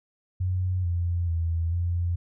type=tone with pitch steps; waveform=sine; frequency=91.8 / 86.7 / 83.2 / 86.8 Hz; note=F#2 / F2 / E2 / F2; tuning=-13 / -12 / +17 / -10 cents; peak=-23 dBFS; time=0.4-2.16 s; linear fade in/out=10 ms; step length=440 ms; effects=none